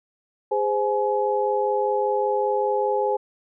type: tone cluster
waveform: sine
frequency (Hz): 411.9 / 517 / 846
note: G#4 / C5 / G#5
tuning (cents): -14 / -21 / +32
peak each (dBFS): -24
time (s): 0.51-3.17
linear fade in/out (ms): 10
effects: none